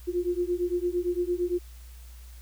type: beating tone pair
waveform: sine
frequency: 349.2 / 358 Hz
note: F4 / F4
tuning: 0 / +43 cents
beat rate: 8.8 Hz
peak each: -28 dBFS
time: 0.07-1.59 s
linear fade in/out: 20 ms
effects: added 60 Hz sine -43 dBFS peak until 2.41 s + white hiss -56 dBFS RMS until 2.41 s